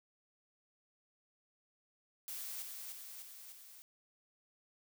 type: noise with echo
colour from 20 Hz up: blue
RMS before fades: -44 dBFS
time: 2.28-2.62 s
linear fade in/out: 0 ms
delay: 300 ms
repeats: 4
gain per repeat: -3 dB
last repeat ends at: 3.82 s
effects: none